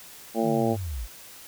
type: harmonic tone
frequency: 113.8 Hz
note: A#2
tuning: 41 cents flat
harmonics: 2 / 3 / 4 / 5 / 6 / 7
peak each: -26 / -28 / -29 / -30 / -31 / -31 dBFS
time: 0.34-0.77 s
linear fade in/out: 50 ms
type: linear sweep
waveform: sine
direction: down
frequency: 164.81 to 45.39 Hz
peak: -29 dBFS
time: 0.42-1.08 s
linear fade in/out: 50 ms
effects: white hiss -46 dBFS RMS until 1.47 s